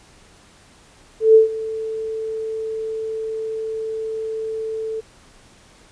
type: tone with ADSR envelope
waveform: sine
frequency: 441.8 Hz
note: A4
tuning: 7 cents sharp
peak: -5 dBFS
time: 1.2-5.01 s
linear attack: 150 ms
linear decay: 130 ms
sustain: -18 dB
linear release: 16 ms
effects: pink hiss -50 dBFS RMS until 5.91 s + resampled to 22050 Hz